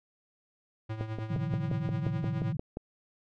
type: tone with tremolo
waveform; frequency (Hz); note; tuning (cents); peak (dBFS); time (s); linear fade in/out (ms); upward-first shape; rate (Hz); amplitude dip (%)
square; 110; A2; 0; -32; 0.89-2.53; 10; triangle; 9.6; 70
type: click train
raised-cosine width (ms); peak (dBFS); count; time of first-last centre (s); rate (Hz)
2; -22; 11; 1.01-2.771; 5.68
type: tone with vibrato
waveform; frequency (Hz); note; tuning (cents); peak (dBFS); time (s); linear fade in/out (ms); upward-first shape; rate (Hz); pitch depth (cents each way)
sine; 150.3; D3; +40; -30; 1.3-2.57; 5; square; 18; 210
effects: low-pass 3000 Hz 12 dB/octave